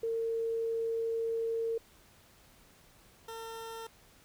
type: tone pair in turn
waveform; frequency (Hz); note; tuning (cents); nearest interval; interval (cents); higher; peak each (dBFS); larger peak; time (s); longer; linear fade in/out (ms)
sine / 20% pulse; 455.6 / 453.1; A#4 / A#4; -40 / -49; unison; 9; first; -30 / -36; first; 0.03-1.78 / 3.28-3.87; first; 5
effects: pink hiss -61 dBFS RMS until 4.24 s